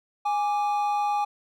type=tone pair together; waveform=triangle; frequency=826.3 / 1174.7 Hz; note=G#5 / D6; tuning=-9 / 0 cents; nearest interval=tritone; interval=609 cents; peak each=-21 / -30 dBFS; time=0.25-1.25 s; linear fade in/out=10 ms; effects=none